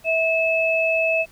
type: tone pair together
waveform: sine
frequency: 650 / 2600 Hz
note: E5 / E7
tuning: -24 / -24 cents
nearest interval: 2 octaves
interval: 2400 cents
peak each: -20 dBFS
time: 0.04-1.26 s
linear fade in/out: 50 ms
effects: pink hiss -52 dBFS RMS until 1.31 s